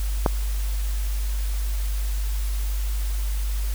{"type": "click", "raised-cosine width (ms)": 1, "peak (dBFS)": -4, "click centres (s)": 0.262, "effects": ["added 50 Hz sine -22 dBFS peak until 3.74 s", "white hiss -39 dBFS RMS until 3.74 s"]}